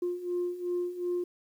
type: beating tone pair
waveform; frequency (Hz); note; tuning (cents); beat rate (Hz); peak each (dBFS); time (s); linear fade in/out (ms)
sine; 352.4 / 355.1; F4 / F4; +16 / +29; 2.7; -34 / -30; 0.02-1.24; 5
effects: tanh soft clip ceiling -24 dBFS + 10-bit